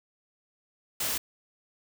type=noise; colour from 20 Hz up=white; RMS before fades=-30 dBFS; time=1-1.18 s; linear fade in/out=5 ms; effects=none